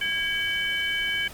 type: tone cluster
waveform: sine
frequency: 1642 / 2276 / 3044 Hz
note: G#6 / C#7 / F#7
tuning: -20 / +45 / +48 cents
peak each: -28 dBFS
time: 0.01-1.28 s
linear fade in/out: 5 ms
effects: pink hiss -43 dBFS RMS until 1.33 s + MP3 96 kbps